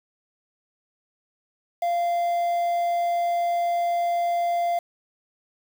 triangle tone with quantisation, 692 Hz, F5, 16 cents flat, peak -19 dBFS, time 1.82-4.79 s, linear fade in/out 5 ms, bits 7, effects none

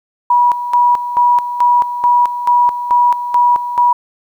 sine tone with tremolo, 970 Hz, B5, 31 cents flat, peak -7 dBFS, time 0.3-3.93 s, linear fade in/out 5 ms, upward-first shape square, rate 2.3 Hz, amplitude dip 70%, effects 8-bit

